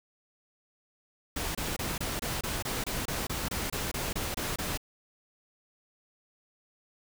pink noise bursts, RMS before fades -33 dBFS, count 16, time 1.36-4.775 s, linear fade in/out 5 ms, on 190 ms, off 25 ms, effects none

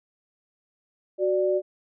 sine tone pair together, 371.4 / 589.6 Hz, F#4 / D5, +7 / +7 cents, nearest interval minor sixth, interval 800 cents, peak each -23 dBFS, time 1.18-1.62 s, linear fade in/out 50 ms, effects none

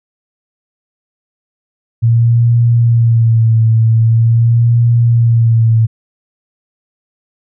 sine tone with vibrato, 115.2 Hz, A#2, 20 cents flat, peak -6 dBFS, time 2.02-5.87 s, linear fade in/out 20 ms, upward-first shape sine, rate 0.44 Hz, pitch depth 44 cents each way, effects none

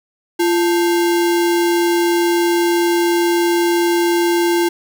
sine tone with sample-and-hold, 344 Hz, F4, 26 cents flat, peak -12 dBFS, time 0.39-4.69 s, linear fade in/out 10 ms, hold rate 1225 Hz, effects none

